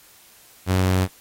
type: tone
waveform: sawtooth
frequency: 93 Hz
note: F#2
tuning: 9 cents sharp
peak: -13 dBFS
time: 0.66-1.08 s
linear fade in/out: 50 ms
effects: white hiss -51 dBFS RMS until 1.2 s + AAC 48 kbps